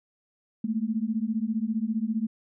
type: beating tone pair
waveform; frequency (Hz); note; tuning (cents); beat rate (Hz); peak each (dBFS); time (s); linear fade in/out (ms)
sine; 213.6 / 228.6; G#3 / A#3; +49 / -34; 15; -28; 0.64-2.27; 5
effects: none